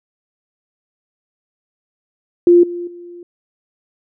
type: tone with level steps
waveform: sine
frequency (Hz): 348.7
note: F4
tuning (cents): -3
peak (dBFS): -5 / -22 / -32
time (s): 2.47-3.23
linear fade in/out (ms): 2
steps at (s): 2.63 / 2.87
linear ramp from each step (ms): 5
effects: none